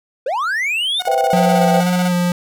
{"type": "linear sweep", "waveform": "triangle", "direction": "up", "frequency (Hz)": [468.1, 3729], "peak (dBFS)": -15, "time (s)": [0.26, 1.01], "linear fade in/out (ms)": 5}
{"type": "tone with tremolo", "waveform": "sawtooth", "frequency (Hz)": 730, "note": "F#5", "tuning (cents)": -24, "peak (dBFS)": -18, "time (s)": [0.99, 2.09], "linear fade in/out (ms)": 20, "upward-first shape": "square", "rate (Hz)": 16, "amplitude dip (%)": 80}
{"type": "chord", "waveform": "sine", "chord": "C major seventh", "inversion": "third", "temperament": "equal", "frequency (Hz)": [493.9, 523.3, 659.3, 784], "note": ["B4", "C5", "E5", "G5"], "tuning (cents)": [0, 0, 0, 0], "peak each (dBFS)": [-21, -22, -19, -16], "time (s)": [1.07, 1.81], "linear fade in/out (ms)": 5}
{"type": "tone with vibrato", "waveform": "square", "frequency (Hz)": 178, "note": "F3", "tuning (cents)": 33, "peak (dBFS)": -15, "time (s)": [1.33, 2.32], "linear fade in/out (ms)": 2, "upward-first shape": "square", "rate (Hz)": 1.9, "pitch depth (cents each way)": 12}
{"effects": []}